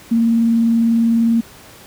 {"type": "tone with vibrato", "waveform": "sine", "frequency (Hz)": 230, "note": "A#3", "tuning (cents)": -23, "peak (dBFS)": -11, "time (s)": [0.11, 1.41], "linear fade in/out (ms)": 10, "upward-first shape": "square", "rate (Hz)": 20, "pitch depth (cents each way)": 18, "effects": ["pink hiss -41 dBFS RMS until 1.86 s", "high-pass 60 Hz 12 dB/octave"]}